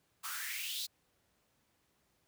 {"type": "noise with high-pass filter sweep", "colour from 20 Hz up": "white", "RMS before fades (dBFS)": -40, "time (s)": [0.23, 0.87], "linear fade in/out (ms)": 20, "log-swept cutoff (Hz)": [1100, 4300], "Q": 5, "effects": ["pink hiss -75 dBFS RMS until 2.27 s", "high-pass 60 Hz 12 dB/octave"]}